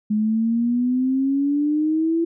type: exponential sweep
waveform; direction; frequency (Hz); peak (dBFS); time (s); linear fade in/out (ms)
sine; up; 210 to 336.6; -17; 0.1-2.25; 10
effects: none